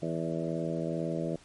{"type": "harmonic tone with a mistuned harmonic", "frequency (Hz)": 82.3, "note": "E2", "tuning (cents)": -2, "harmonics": [2, 3, 4, 5, 6, 7, 8], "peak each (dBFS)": [-34, -39, -36, -40, -39, -38, -40], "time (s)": [0.02, 1.36], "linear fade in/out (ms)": 5, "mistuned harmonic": 8, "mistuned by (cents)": -16, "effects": ["pink hiss -57 dBFS RMS until 1.44 s", "MP3 48 kbps"]}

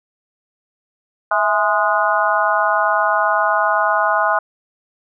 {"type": "harmonic tone with a mistuned harmonic", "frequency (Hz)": 207.7, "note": "G#3", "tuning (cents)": 0, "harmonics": [3, 4, 5, 6, 7], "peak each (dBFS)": [-20, -20, -20, -20, -20], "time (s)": [1.31, 4.39], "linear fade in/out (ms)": 5, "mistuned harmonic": 3, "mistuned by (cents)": 81, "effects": []}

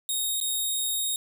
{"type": "tone with dropouts", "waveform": "10% pulse", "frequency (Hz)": 3729, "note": "A#7", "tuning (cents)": 0, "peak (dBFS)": -18, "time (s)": [0.09, 1.16], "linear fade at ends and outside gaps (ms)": 1, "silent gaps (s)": [0.402, 0.412], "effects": []}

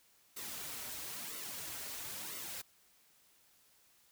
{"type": "noise with flanger", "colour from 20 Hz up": "white", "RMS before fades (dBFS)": -44, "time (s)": [0.36, 2.62], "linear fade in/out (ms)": 10, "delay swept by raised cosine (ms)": [1.2, 5.9], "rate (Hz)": 1, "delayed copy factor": -0.65, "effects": ["white hiss -68 dBFS RMS until 4.11 s"]}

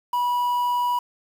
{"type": "tone with quantisation", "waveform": "triangle", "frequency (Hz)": 976, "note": "B5", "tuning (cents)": -21, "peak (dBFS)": -18, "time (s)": [0.13, 0.99], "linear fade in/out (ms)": 5, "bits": 7, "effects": []}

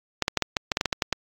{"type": "clicks", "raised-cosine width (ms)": 0.2, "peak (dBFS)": -5, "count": 12, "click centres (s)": [0.223, 0.281, 0.373, 0.423, 0.568, 0.718, 0.771, 0.811, 0.857, 0.928, 1.022, 1.127], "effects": ["AAC 64 kbps"]}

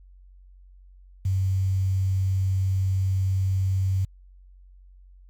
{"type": "tone with quantisation", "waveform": "sine", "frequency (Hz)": 95.2, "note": "F#2", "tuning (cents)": 50, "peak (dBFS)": -20, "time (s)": [1.25, 4.05], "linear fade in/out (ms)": 5, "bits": 8, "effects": ["added 46 Hz sine -47 dBFS peak until 5.29 s", "MP3 96 kbps"]}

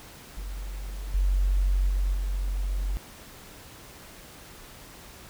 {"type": "tone with level steps", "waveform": "sine", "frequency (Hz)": 46.66, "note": "F#1", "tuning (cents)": 15, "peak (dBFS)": [-32, -20, -22, -25], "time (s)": [0.37, 2.97], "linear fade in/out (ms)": 0, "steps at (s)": [1.14, 1.89, 2.14], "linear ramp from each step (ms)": 5, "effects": ["pink hiss -47 dBFS RMS until 5.29 s"]}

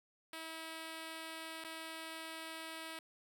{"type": "tone with dropouts", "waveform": "5% pulse", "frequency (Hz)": 322.9, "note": "E4", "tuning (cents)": -36, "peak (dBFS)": -33, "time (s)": [0.33, 2.99], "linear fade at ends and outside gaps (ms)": 2, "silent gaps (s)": [1.64, 1.646], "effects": []}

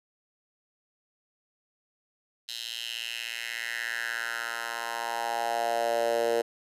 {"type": "tone with high-pass filter sweep", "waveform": "10% pulse", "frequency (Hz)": 116.6, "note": "A#2", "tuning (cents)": 1, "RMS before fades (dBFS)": -31, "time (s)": [2.48, 6.42], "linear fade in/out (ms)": 10, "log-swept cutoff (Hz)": [3700, 470], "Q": 3.7, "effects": ["resampled to 32000 Hz"]}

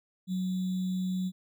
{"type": "tone with sample-and-hold", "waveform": "sine", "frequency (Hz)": 185, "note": "F#3", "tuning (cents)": 0, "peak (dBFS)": -28, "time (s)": [0.27, 1.32], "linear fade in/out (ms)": 50, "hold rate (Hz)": 3675, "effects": []}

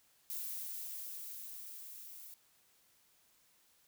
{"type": "noise with level ramp", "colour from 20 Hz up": "violet", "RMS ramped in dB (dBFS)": [-41, -52], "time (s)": [0.3, 2.34], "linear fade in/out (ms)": 0, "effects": ["white hiss -70 dBFS RMS until 3.87 s"]}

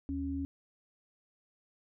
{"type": "tone pair together", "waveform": "sine", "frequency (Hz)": [77.3, 275.5], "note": ["D#2", "C#4"], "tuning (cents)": [-11, -11], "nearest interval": "octave + minor seventh", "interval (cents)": 2200, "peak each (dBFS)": [-38, -34], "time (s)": [0.09, 0.45], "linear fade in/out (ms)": 0, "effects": []}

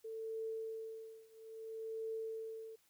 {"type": "tone with tremolo", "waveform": "sine", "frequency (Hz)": 445.5, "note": "A4", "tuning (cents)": 22, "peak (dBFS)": -38, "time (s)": [0.04, 2.76], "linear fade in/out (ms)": 10, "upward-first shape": "triangle", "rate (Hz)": 0.6, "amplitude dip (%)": 95, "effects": ["white hiss -73 dBFS RMS until 2.89 s"]}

